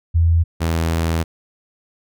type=tone pair in turn; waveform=sine / sawtooth; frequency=83.4 / 82.2 Hz; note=E2 / E2; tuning=+21 / -4 cents; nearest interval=unison; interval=25 cents; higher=first; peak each=-11 / -13 dBFS; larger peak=first; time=0.14-0.44 / 0.6-1.24 s; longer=second; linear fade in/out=20 ms; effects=none